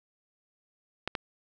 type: clicks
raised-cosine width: 0.3 ms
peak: -14 dBFS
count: 2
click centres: 1.076 / 1.152 s
effects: none